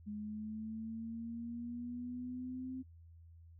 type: linear sweep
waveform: sine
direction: up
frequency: 207.7 to 260.4 Hz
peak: -40 dBFS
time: 0.06-2.83 s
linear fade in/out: 20 ms
effects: noise-tail reverb RT60 0.1 s tail -19 dB re dry + added 83 Hz sine -55 dBFS peak until 3.59 s